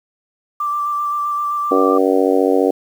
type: tone with vibrato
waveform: sine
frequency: 1174.7 Hz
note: D6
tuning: in tune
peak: -17 dBFS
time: 0.6-1.98 s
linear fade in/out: 5 ms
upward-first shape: square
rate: 7.7 Hz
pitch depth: 11 cents each way
type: harmonic tone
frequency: 94.7 Hz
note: F#2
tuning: 41 cents sharp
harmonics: 3 / 4 / 5 / 6 / 7 / 8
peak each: -17 / -18 / -16 / -21 / -24 / -24 dBFS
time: 1.71-2.71 s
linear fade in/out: 5 ms
effects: 7-bit